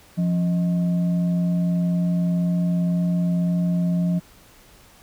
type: tone with frequency modulation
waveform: sine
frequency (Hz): 174.61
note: F3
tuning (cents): 0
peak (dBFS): -18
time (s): 0.17-4.2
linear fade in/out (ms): 20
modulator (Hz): 451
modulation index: 0.28
effects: pink hiss -51 dBFS RMS until 5.02 s